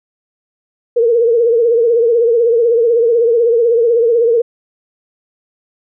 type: tone with vibrato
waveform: sine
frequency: 466.2 Hz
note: A#4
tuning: in tune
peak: -8 dBFS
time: 0.96-4.42 s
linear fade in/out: 10 ms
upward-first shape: triangle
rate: 16 Hz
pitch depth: 89 cents each way
effects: none